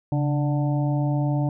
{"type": "harmonic tone with a mistuned harmonic", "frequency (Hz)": 147.6, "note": "D3", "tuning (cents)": 9, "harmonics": [1, 2, 4, 5, 6], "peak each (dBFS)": [-21, -27, -33, -35, -37], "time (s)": [0.12, 1.49], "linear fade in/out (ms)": 2, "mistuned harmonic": 1, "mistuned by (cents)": -81, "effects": []}